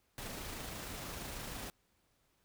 pink noise with amplitude modulation, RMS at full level -43 dBFS, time 0.18-1.7 s, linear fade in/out 0 ms, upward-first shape sine, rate 26.3 Hz, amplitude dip 25%, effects pink hiss -75 dBFS RMS until 2.44 s

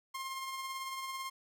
sawtooth tone with tremolo, 1063 Hz, C6, 27 cents sharp, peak -33 dBFS, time 0.14-1.3 s, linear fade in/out 10 ms, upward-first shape triangle, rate 18 Hz, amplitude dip 40%, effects none

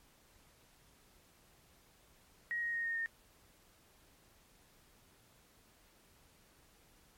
sine tone with pitch steps, 1891 / 1875.8 / 1860.7 / 1845.7 / 1830.8 Hz, A#6 / A#6 / A#6 / A#6 / A#6, +24 / +10 / -4 / -18 / -32 cents, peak -34 dBFS, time 2.51-3.06 s, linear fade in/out 0 ms, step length 110 ms, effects pink hiss -66 dBFS RMS until 7.17 s + MP3 64 kbps

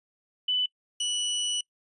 sine / sawtooth tone pair in turn, 2993 / 2952 Hz, F#7 / F#7, +19 / -5 cents, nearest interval unison, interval 24 cents, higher first, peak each -23 dBFS, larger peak neither, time 0.48-0.66 / 1-1.61 s, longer second, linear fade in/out 5 ms, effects noise-tail reverb RT60 0.1 s tail -24 dB re dry + resampled to 24000 Hz

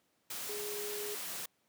sine tone in noise, 415.3 Hz, G#4, in tune, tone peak -40 dBFS, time 0.49-1.15 s, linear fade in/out 5 ms, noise white, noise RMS -41 dBFS, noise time 0.3-1.46 s, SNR -2 dB, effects pink hiss -75 dBFS RMS until 1.68 s + high-pass 150 Hz 12 dB/octave

